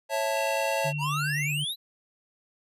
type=chord; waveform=square; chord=A major; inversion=first; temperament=just; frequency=550 / 660 / 880 Hz; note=C#5 / E5 / A5; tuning=-14 / +2 / 0 cents; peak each=-30 / -31 / -31 dBFS; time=0.09-0.93 s; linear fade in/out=50 ms
type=tone with pitch glide; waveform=sine; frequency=2700 to 2733 Hz; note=E7 to F7; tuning=+41 to -38 cents; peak=-34 dBFS; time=0.32-1.54 s; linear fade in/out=50 ms; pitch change=+21 cents; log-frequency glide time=0.53-0.75 s
type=tone with vibrato; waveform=sine; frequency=147.1 Hz; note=D3; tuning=3 cents sharp; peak=-29 dBFS; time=0.84-1.65 s; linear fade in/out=20 ms; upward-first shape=triangle; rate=9.6 Hz; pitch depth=27 cents each way
type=exponential sweep; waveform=square; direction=up; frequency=886 to 4070 Hz; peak=-29 dBFS; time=0.98-1.76 s; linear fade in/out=50 ms
effects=resampled to 32000 Hz